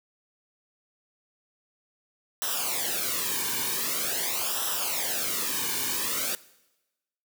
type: noise with flanger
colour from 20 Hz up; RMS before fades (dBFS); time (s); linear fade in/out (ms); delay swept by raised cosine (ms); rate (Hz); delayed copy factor
white; -29; 2.42-6.35; 0; 0.44 to 1.54; 0.45; -0.8
effects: noise-tail reverb RT60 1.0 s tail -20 dB re dry